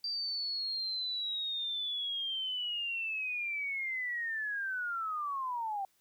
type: linear sweep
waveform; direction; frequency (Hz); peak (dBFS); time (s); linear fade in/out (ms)
sine; down; 4699 to 766; -33; 0.04-5.85; 2
effects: white hiss -72 dBFS RMS until 6 s